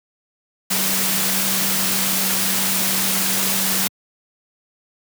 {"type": "tone in noise", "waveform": "sine", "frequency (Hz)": 191.4, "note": "G3", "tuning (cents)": -41, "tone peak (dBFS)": -28, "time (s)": [0.7, 3.88], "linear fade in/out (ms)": 10, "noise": "white", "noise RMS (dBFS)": -20, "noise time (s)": [0.7, 3.88], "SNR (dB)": -11, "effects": ["high-pass 100 Hz 12 dB/octave"]}